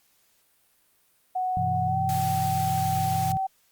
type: tone with pitch glide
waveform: sine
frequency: 740 to 767 Hz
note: F#5 to G5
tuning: 0 to -38 cents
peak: -24 dBFS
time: 1.35-3.47 s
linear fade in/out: 10 ms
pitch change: +62 cents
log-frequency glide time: 1.86-1.97 s
type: chord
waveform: sine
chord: E minor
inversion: first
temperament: equal with one note detuned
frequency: 98 / 125.12 / 164.81 Hz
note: G2 / B2 / E3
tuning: 0 / +23 / 0 cents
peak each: -31 dBFS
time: 1.57-3.37 s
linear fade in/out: 0 ms
type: noise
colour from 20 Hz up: white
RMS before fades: -37 dBFS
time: 2.09-3.32 s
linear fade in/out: 0 ms
effects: white hiss -65 dBFS RMS until 3.71 s + Opus 48 kbps